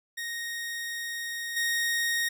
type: tone with level steps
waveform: sawtooth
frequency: 1864.7 Hz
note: A#6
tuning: in tune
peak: -29 / -22 dBFS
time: 0.17-2.29 s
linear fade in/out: 10 ms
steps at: 1.56 s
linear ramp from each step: 10 ms
effects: none